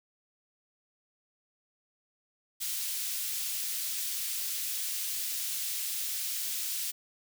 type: high-pass noise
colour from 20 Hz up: white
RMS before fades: -34 dBFS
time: 2.6-6.92 s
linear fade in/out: 20 ms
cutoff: 2900 Hz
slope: 12 dB/octave
effects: none